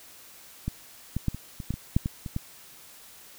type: clicks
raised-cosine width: 5 ms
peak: -16 / -15 / -12 / -23 / -23 / -16 / -21 / -8 / -15 / -22 / -16 dBFS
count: 11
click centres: 0.68 / 1.166 / 1.283 / 1.346 / 1.602 / 1.706 / 1.74 / 1.965 / 2.059 / 2.262 / 2.364 s
effects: white hiss -50 dBFS RMS until 3.38 s